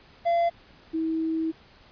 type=tone pair in turn; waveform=triangle / sine; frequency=683 / 322.3 Hz; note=F5 / E4; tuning=-39 / -39 cents; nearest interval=octave + minor second; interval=1300 cents; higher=first; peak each=-18 / -24 dBFS; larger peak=first; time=0.25-0.5 / 0.93-1.52 s; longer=second; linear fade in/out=20 ms; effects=pink hiss -54 dBFS RMS until 1.91 s + resampled to 11025 Hz